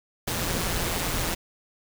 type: noise with amplitude modulation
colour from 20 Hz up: pink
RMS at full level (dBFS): -25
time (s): 0.27-1.35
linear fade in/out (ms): 10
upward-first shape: sine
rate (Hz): 171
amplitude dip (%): 55
effects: none